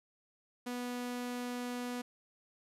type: tone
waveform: sawtooth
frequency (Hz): 245.4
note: B3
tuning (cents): -11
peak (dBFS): -33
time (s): 0.66-2.02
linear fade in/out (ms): 10
effects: resampled to 32000 Hz + 12-bit